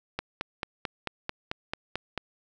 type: click train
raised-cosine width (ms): 0.3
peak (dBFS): -14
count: 10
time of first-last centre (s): 0.19-2.177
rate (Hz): 4.53
effects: none